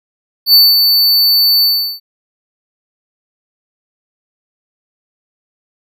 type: tone with ADSR envelope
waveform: square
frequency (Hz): 4500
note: C#8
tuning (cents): +25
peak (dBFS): -3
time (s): 0.46-2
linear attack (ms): 77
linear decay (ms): 210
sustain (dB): -5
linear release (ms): 370
effects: none